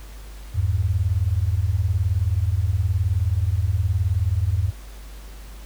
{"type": "beating tone pair", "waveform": "sine", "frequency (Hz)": [82.8, 101.8], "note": ["E2", "G#2"], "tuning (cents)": [8, -34], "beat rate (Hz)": 19, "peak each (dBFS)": -21, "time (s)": [0.54, 4.71], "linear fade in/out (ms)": 20, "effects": ["added 50 Hz sine -36 dBFS peak until 5.65 s", "pink hiss -47 dBFS RMS until 5.65 s"]}